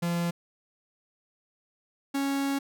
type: tone pair in turn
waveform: 45% pulse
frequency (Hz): 171.8 / 276.5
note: F3 / C#4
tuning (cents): -28 / -4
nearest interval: minor sixth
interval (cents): 824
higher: second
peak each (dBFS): -26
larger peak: neither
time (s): 0.02-0.31 / 2.14-2.59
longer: second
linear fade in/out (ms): 10
effects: none